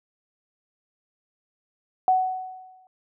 sine tone with exponential decay, 746 Hz, F#5, 14 cents sharp, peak -14 dBFS, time 2.08-2.87 s, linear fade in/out 1 ms, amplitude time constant 170 ms, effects none

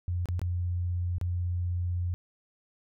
sine tone with dropouts, 88.4 Hz, F2, 22 cents sharp, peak -27 dBFS, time 0.08-2.14 s, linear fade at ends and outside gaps 0 ms, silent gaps 0.257-0.287 / 0.394-0.416 / 1.183-1.213 s, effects none

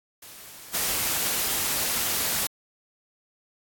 white noise with level steps, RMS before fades -44 / -26 dBFS, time 0.22-2.47 s, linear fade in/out 5 ms, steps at 0.73 s, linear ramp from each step 20 ms, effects AAC 64 kbps

